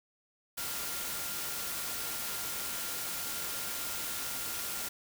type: tone in noise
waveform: sine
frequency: 1396.9 Hz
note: F6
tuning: in tune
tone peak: -48 dBFS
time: 0.57-4.89 s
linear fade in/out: 10 ms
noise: white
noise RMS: -37 dBFS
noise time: 0.57-4.89 s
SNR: -14 dB
effects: none